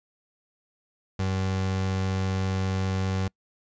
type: tone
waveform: 30% pulse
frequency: 94.9 Hz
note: F#2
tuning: 44 cents sharp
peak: -22 dBFS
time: 1.19-3.28 s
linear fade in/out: 5 ms
effects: noise-tail reverb RT60 0.1 s tail -26 dB re dry + resampled to 16000 Hz